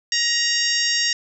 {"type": "harmonic tone with a mistuned harmonic", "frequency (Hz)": 942, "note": "A#5", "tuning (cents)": 18, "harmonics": [2, 3, 4, 5, 6, 7, 8], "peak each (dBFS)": [-24, -27, -28, -27, -22, -27, -33], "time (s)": [0.12, 1.13], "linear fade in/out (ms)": 2, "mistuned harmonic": 6, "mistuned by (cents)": -29, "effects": []}